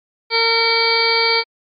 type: harmonic tone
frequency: 457.7 Hz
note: A#4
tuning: 32 cents flat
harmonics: 1 / 2 / 3 / 4 / 5 / 7 / 8 / 9 / 10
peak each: -20 / -22 / -25 / -30 / -18 / -28 / -30 / -24 / -18 dBFS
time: 0.3-1.44 s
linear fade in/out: 50 ms
effects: MP3 32 kbps